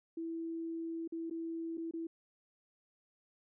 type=tone with dropouts; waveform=sine; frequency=329.6 Hz; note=E4; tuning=in tune; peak=-37 dBFS; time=0.17-2.07 s; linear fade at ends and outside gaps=5 ms; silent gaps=1.077-1.122 / 1.299-1.309 / 1.773-1.778 / 1.911-1.936 s; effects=none